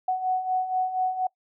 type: beating tone pair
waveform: sine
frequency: 740 / 744.2 Hz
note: F#5 / F#5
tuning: 0 / +10 cents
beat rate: 4.2 Hz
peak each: -30 / -24 dBFS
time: 0.08-1.27 s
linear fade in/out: 5 ms
effects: noise-tail reverb RT60 0.1 s tail -23 dB re dry